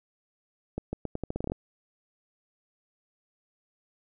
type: accelerating click train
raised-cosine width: 2 ms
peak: -18 dBFS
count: 12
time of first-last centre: 0.78-1.519 s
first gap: 150 ms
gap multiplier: 0.82
effects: none